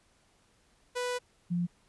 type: tone pair in turn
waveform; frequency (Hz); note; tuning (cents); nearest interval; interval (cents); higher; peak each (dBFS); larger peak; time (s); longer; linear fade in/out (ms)
sawtooth / sine; 493.9 / 174.62; B4 / F3; 0 / 0; octave + tritone; 1800; first; -27; neither; 0.95-1.19 / 1.5-1.67; first; 20
effects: pink hiss -67 dBFS RMS until 1.88 s + resampled to 24000 Hz